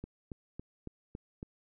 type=click train; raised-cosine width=3 ms; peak=-28 dBFS; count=6; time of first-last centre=0.04-1.429 s; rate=3.6 Hz; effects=none